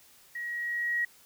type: tone with level ramp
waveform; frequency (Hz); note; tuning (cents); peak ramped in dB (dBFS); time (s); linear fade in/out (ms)
sine; 1902; A#6; +34; -34 to -25; 0.35-1.05; 5
effects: white hiss -58 dBFS RMS until 1.25 s

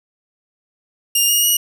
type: tone with pitch steps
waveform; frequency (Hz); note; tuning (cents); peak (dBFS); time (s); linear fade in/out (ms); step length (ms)
10% pulse; 2817 / 2860 / 2903; F7 / F7 / F#7; +14 / +41 / -34; -5; 1.15-1.57; 5; 140
effects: none

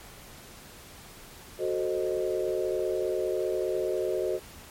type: chord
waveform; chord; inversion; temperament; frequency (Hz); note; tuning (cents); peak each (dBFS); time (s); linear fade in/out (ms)
sine; F# diminished seventh; none; equal with one note detuned; 370 / 440 / 523.3 / 618; F#4 / A4 / C5 / Eb5; 0 / 0 / 0 / -12; -29 / -32 / -33 / -33; 1.58-4.4; 50
effects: pink hiss -48 dBFS RMS until 4.7 s + MP3 64 kbps

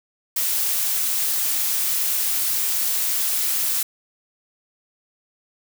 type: noise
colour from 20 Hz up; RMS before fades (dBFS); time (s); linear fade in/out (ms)
blue; -22; 0.36-3.83; 5
effects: none

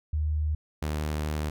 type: tone pair in turn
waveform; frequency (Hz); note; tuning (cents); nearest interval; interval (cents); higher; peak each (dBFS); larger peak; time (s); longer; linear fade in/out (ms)
sine / sawtooth; 76.4 / 76.01; D#2 / D#2; -31 / -40; unison; 9; first; -24 / -24; neither; 0.13-0.55 / 0.82-1.5; second; 5
effects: none

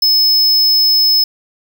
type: tone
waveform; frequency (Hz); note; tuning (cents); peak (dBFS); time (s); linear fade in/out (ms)
square; 5200; E8; -24; -9; 0.02-1.24; 5
effects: none

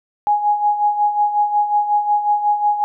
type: tone with tremolo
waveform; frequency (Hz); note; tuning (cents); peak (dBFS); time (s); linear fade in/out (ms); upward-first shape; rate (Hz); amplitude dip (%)
sine; 831; G#5; +1; -11; 0.27-2.84; 0; sine; 5.5; 65
effects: none

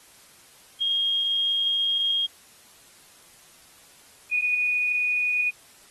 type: tone pair in turn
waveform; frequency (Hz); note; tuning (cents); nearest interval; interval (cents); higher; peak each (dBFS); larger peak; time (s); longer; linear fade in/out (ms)
sine; 3248 / 2469; G#7 / D#7; -39 / -14; perfect fourth; 475; first; -21; neither; 0.8-2.27 / 4.31-5.51; first; 20
effects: white hiss -53 dBFS RMS until 5.9 s + AAC 32 kbps

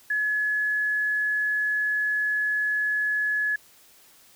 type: tone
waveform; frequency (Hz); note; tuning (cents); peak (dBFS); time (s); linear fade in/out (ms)
sine; 1700; G#6; +40; -22; 0.1-3.56; 5
effects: white hiss -55 dBFS RMS until 4.35 s

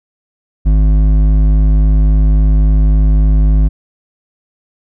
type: tone with hard clipping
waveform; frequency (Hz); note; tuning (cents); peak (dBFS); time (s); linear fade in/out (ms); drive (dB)
sine; 51.8; G#1; -4; -8; 0.65-3.69; 20; 9
effects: none

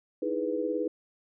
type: chord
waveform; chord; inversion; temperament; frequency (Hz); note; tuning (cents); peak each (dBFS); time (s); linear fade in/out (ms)
sine; E major seventh; third; equal; 311.1 / 329.6 / 415.3 / 493.9; D#4 / E4 / G#4 / B4; 0 / 0 / 0 / 0; -33 / -36 / -33 / -31; 0.22-0.88; 5
effects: none

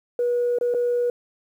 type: tone with dropouts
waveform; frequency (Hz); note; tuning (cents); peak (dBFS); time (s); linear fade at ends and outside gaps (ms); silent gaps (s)
sine; 484.3; B4; -34; -18; 0.19-1.1; 2; 0.586-0.611 / 0.74-0.746
effects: tanh soft clip ceiling -15 dBFS + 9-bit

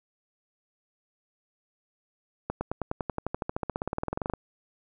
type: accelerating click train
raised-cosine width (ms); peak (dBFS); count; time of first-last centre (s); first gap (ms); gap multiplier
1; -15; 28; 2.5-4.337; 110; 0.96
effects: none

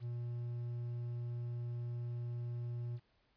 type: tone with quantisation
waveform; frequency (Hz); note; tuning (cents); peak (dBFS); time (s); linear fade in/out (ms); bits
triangle; 119.8; A#2; +48; -36; 0-3; 50; 11
effects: pink hiss -75 dBFS RMS until 3.36 s + resampled to 11025 Hz

